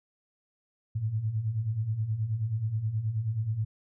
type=beating tone pair; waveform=sine; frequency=103.3 / 112.7 Hz; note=G#2 / A2; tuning=-9 / +42 cents; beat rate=9.4 Hz; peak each=-34 / -28 dBFS; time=0.95-3.65 s; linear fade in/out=10 ms; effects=none